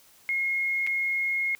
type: tone with dropouts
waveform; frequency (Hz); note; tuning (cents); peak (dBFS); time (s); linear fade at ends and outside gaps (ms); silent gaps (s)
sine; 2154; C7; +50; -24; 0.29-1.55; 0; 0.866-0.872
effects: white hiss -57 dBFS RMS until 1.59 s